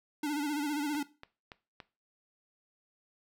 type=tone with vibrato; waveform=square; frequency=293.7 Hz; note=D4; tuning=in tune; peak=-31 dBFS; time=0.23-1.03 s; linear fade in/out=5 ms; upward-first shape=sine; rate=15 Hz; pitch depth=67 cents each way
type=click train; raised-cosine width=0.3 ms; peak=-29 dBFS; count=4; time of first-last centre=0.95-1.802 s; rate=3.52 Hz
effects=noise-tail reverb RT60 0.3 s tail -17 dB re dry